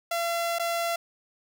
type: tone with dropouts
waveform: sawtooth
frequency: 680 Hz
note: F5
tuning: 46 cents flat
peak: -22 dBFS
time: 0.11-0.96 s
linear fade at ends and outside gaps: 5 ms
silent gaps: 0.586-0.595 s
effects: 10-bit